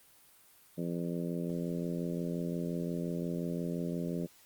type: harmonic tone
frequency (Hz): 85.7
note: F2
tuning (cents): -32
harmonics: 2 / 3 / 4 / 5 / 6 / 7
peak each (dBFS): -35 / -39 / -41 / -43 / -45 / -46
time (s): 0.77-4.27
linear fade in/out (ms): 20
effects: white hiss -61 dBFS RMS until 4.45 s + Opus 32 kbps